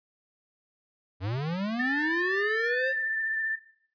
square linear sweep, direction up, 87.31 to 543 Hz, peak -29 dBFS, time 1.2-2.94 s, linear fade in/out 50 ms
sine tone with vibrato, 1777 Hz, A6, 17 cents sharp, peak -27 dBFS, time 1.79-3.56 s, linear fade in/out 10 ms, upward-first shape triangle, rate 15 Hz, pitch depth 24 cents each way
effects noise-tail reverb RT60 0.6 s tail -17 dB re dry + resampled to 11025 Hz

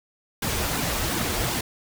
pink noise with flanger, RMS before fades -26 dBFS, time 0.42-1.61 s, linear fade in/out 5 ms, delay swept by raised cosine 1.5 to 7.3 ms, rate 2.7 Hz, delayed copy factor -1, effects none

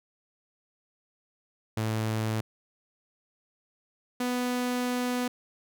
sawtooth tone pair in turn, 110 / 247.6 Hz, A2 / B3, 0 / +5 cents, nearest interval octave + major second, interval 1405 cents, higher second, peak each -23 dBFS, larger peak neither, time 1.77-2.41 / 4.2-5.28 s, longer second, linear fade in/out 5 ms, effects none

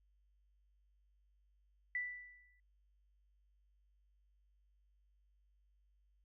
sine tone with exponential decay, 1975.5 Hz, B6, in tune, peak -34 dBFS, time 1.95-2.6 s, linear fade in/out 2 ms, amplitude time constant 140 ms, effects added 50 Hz sine -70 dBFS peak until 6.24 s

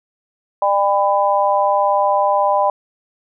harmonic tone, 199.8 Hz, G3, 33 cents sharp, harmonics 3 / 4 / 5, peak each -17 / -17 / -17 dBFS, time 0.62-2.7 s, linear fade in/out 2 ms, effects none

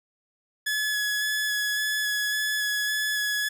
sawtooth tone with vibrato, 1700 Hz, G#6, 40 cents sharp, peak -21 dBFS, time 0.66-3.49 s, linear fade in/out 10 ms, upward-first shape square, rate 1.8 Hz, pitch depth 11 cents each way, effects none

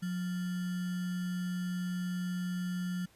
sine tone with sample-and-hold, 180 Hz, F#3, 47 cents flat, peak -32 dBFS, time 0.02-3.06 s, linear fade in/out 10 ms, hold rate 1575 Hz, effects pink hiss -64 dBFS RMS until 3.15 s + resampled to 32000 Hz

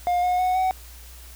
triangle tone with pitch steps, 710 / 722.8 / 735.9 / 749.2 Hz, F5 / F#5 / F#5 / F#5, +28 / -41 / -10 / +21 cents, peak -17 dBFS, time 0.07-0.71 s, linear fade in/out 0 ms, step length 160 ms, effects added 60 Hz sine -42 dBFS peak until 1.35 s + white hiss -47 dBFS RMS until 1.35 s

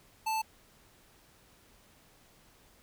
square tone, 880 Hz, A5, in tune, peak -30 dBFS, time 0.26-0.42 s, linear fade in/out 10 ms, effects pink hiss -62 dBFS RMS until 2.82 s

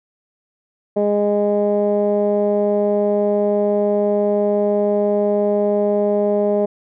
15% pulse tone with low-pass filter, 205.9 Hz, G#3, 15 cents flat, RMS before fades -17 dBFS, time 0.96-6.66 s, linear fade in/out 10 ms, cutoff 560 Hz, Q 2.9, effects none

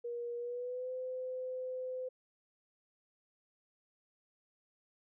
sine tone with pitch glide, 476.5 to 510.7 Hz, A#4 to C5, +38 to -42 cents, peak -37 dBFS, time 0.04-2.09 s, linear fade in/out 10 ms, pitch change +120 cents, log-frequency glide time 0.37-0.91 s, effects none

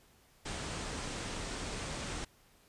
pink low-pass noise, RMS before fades -40 dBFS, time 0.45-2.25 s, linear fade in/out 10 ms, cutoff 9300 Hz, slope 96 dB/octave, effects pink hiss -65 dBFS RMS until 2.68 s + resampled to 32000 Hz

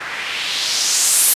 blue noise with low-pass filter sweep, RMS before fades -18 dBFS, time 0-1.34 s, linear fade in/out 10 ms, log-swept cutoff 1600 to 12000 Hz, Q 1.9, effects resampled to 32000 Hz

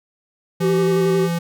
square tone, 169.5 Hz, E3, 49 cents sharp, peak -20 dBFS, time 0.6-1.39 s, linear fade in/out 10 ms
triangle tone with vibrato, 385.9 Hz, G4, 27 cents flat, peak -14 dBFS, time 0.6-1.29 s, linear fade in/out 50 ms, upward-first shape square, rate 11 Hz, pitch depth 27 cents each way
effects none

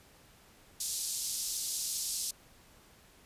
pink band-pass noise, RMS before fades -36 dBFS, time 0.8-2.31 s, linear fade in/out 5 ms, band 4700 to 12000 Hz, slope 24 dB/octave, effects pink hiss -60 dBFS RMS until 3.25 s + resampled to 32000 Hz

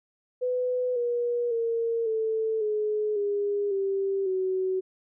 sine tone with pitch steps, 500 / 479.9 / 460.6 / 442.1 / 424.4 / 407.3 / 390.9 / 375.2 Hz, B4 / B4 / A#4 / A4 / G#4 / G#4 / G4 / F#4, +21 / -50 / -21 / +8 / +38 / -34 / -5 / +24 cents, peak -24 dBFS, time 0.41-4.81 s, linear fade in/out 20 ms, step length 550 ms, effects none

